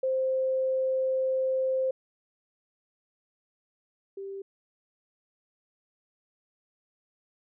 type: tone pair in turn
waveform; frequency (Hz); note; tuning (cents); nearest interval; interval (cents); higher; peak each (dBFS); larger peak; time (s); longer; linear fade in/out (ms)
sine; 523.3 / 392; C5 / G4; 0 / 0; perfect fourth; 500; first; -24 / -35; first; 0.03-1.91 / 4.17-4.42; first; 5
effects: none